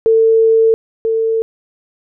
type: tone pair in turn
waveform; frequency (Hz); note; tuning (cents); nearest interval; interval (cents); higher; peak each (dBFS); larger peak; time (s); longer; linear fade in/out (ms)
sine; 448.5 / 448.5; A4 / A4; +33 / +33; unison; 0; neither; -7 / -12; first; 0.06-0.74 / 1.05-1.42; first; 0
effects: none